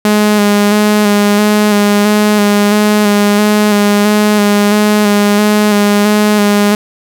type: tone with vibrato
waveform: sawtooth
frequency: 207.7 Hz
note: G#3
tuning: in tune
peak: -3 dBFS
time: 0.05-6.75 s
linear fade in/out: 2 ms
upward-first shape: square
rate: 1.5 Hz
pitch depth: 21 cents each way
effects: none